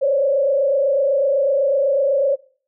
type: tone with frequency modulation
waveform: sine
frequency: 554.4 Hz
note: C#5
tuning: in tune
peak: -14 dBFS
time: 0.01-2.36 s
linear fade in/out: 20 ms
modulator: 28 Hz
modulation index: 1.1
effects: noise-tail reverb RT60 0.5 s tail -23 dB re dry